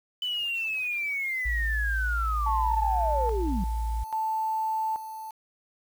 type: linear sweep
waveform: sine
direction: down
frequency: 3009 to 169.5 Hz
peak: -27 dBFS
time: 0.22-3.64 s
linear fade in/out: 2 ms
type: tone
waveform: sine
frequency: 56.3 Hz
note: A1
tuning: 40 cents sharp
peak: -26 dBFS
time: 1.45-4.04 s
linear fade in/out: 10 ms
type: tone with tremolo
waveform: sine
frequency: 880 Hz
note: A5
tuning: in tune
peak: -25 dBFS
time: 2.46-5.31 s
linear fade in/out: 5 ms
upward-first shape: square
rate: 0.6 Hz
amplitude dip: 70%
effects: tanh soft clip ceiling -12 dBFS + 8-bit